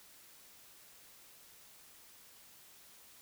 silence, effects white hiss -59 dBFS RMS until 3.21 s

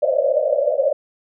pink band-pass noise, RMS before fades -18 dBFS, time 0.02-0.93 s, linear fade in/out 5 ms, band 530 to 620 Hz, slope 96 dB/octave, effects none

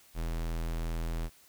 square tone, 41.2 Hz, E1, in tune, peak -32 dBFS, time 0.14-1.3 s, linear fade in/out 50 ms, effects white hiss -60 dBFS RMS until 1.48 s

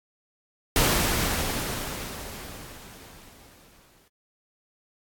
pink noise with exponential decay, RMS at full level -20 dBFS, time 0.76-4.08 s, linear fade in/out 1 ms, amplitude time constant 720 ms, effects AAC 64 kbps

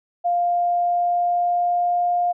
sine tone with pitch glide, 700 to 705.7 Hz, F5 to F5, +4 to +18 cents, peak -17 dBFS, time 0.24-2.33 s, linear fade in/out 20 ms, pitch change +14 cents, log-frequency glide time 0.35-2.09 s, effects none

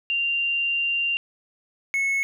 sine / triangle tone pair in turn, 2779 / 2194 Hz, F7 / C#7, -9 / -18 cents, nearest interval major third, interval 409 cents, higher first, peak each -21 / -19 dBFS, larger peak second, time 0.1-1.17 / 1.94-2.23 s, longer first, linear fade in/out 0 ms, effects none

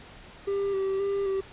triangle tone with vibrato, 392 Hz, G4, in tune, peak -23 dBFS, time 0.47-1.41 s, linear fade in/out 10 ms, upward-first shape square, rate 1.9 Hz, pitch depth 23 cents each way, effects pink hiss -48 dBFS RMS until 1.52 s + resampled to 8000 Hz

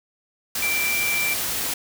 sine tone in noise, 2349 Hz, D7, in tune, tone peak -22 dBFS, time 0.62-1.34 s, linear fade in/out 5 ms, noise white, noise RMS -26 dBFS, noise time 0.55-1.74 s, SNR +1 dB, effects none

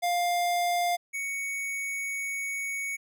square tone pair in turn, 702 / 2229 Hz, F5 / C#7, +9 / +9 cents, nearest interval octave + minor sixth, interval 2000 cents, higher second, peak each -25 / -31 dBFS, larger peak first, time 0.02-0.97 / 1.13-2.97 s, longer second, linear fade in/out 20 ms, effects none

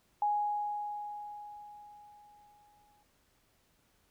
sine tone with exponential decay, 830.6 Hz, G#5, in tune, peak -26 dBFS, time 0.22-3.03 s, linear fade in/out 2 ms, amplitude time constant 610 ms, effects pink hiss -71 dBFS RMS until 4.1 s

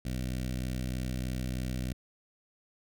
15% pulse tone with notch filter, 63.2 Hz, B1, 41 cents sharp, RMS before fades -34 dBFS, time 0.05-1.93 s, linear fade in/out 5 ms, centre 970 Hz, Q 0.59, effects none

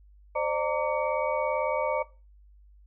sine tone cluster, 524 / 602 / 918 / 1156 / 2249 Hz, C5 / D5 / A#5 / D6 / C#7, +2 / +43 / -27 / -28 / +24 cents, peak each -31 / -29 / -31 / -35 / -37 dBFS, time 0.35-2.03 s, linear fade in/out 10 ms, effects noise-tail reverb RT60 0.3 s tail -18 dB re dry + added 50 Hz sine -52 dBFS peak until 2.86 s

